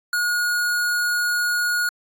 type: tone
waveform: square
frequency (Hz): 1443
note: F#6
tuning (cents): -44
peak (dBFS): -20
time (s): 0.13-1.89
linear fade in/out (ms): 2
effects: AAC 64 kbps